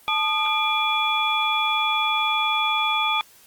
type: tone cluster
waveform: sine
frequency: 872 / 1224 / 2384 / 3400 Hz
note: A5 / D#6 / D7 / G#7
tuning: -16 / -29 / +25 / +40 cents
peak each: -25 dBFS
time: 0.08-3.21 s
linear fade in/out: 0 ms
effects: white hiss -52 dBFS RMS until 3.46 s + Opus 32 kbps